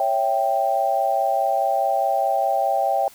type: chord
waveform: sine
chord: C# diminished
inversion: none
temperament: equal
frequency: 554.4 / 659.3 / 784 Hz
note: C#5 / E5 / G5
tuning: 0 / 0 / 0 cents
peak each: -25 / -23 / -20 dBFS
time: 0-3.08 s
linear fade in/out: 2 ms
effects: white hiss -48 dBFS RMS until 3.14 s